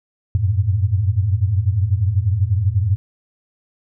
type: tone cluster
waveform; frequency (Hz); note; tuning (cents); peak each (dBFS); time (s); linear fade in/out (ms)
sine; 89.9 / 98.1 / 110.1; F#2 / G2 / A2; -49 / +2 / +2; -19; 0.35-2.96; 0
effects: none